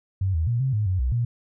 sine tone with pitch steps, 95.5 / 80.3 / 118.5 / 132.7 / 106 / 92.6 / 62.6 / 119 Hz, G2 / E2 / A#2 / C3 / G#2 / F#2 / B1 / A#2, -45 / -45 / +29 / +25 / +36 / +2 / +24 / +36 cents, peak -20 dBFS, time 0.21-1.25 s, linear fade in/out 5 ms, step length 130 ms, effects none

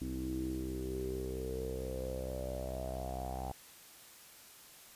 sawtooth tone with low-pass filter sweep, 64.4 Hz, C2, 27 cents flat, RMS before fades -39 dBFS, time 0.01-3.52 s, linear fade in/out 5 ms, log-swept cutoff 290 to 780 Hz, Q 10, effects white hiss -56 dBFS RMS until 4.95 s + resampled to 32000 Hz

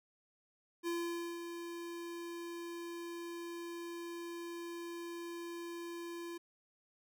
square tone with ADSR envelope, 341.5 Hz, F4, 39 cents flat, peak -35 dBFS, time 0.83-6.38 s, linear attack 43 ms, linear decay 510 ms, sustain -8 dB, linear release 9 ms, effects none

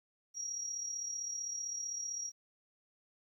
sine tone with amplitude modulation, 5680 Hz, F8, 28 cents sharp, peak -34 dBFS, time 0.34-2.32 s, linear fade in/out 50 ms, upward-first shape sine, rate 35.6 Hz, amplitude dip 55%, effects tanh soft clip ceiling -30 dBFS + 12-bit

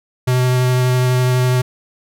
square tone with vibrato, 126.4 Hz, B2, 41 cents sharp, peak -13 dBFS, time 0.27-1.62 s, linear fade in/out 10 ms, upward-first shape triangle, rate 12 Hz, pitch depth 11 cents each way, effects none

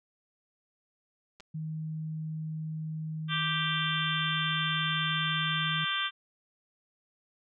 clicks, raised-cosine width 0.2 ms, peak -31 dBFS, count 2, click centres 1.4 / 1.405 s
sine tone, 157.2 Hz, D#3, 18 cents sharp, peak -33 dBFS, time 1.54-5.85 s, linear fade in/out 10 ms
harmonic tone, 392.2 Hz, G4, 1 cent sharp, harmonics 3 / 4 / 5 / 6 / 7 / 8 / 9, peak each -35 / -34 / -40 / -40 / -39 / -34 / -35 dBFS, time 3.28-6.11 s, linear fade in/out 50 ms
effects none

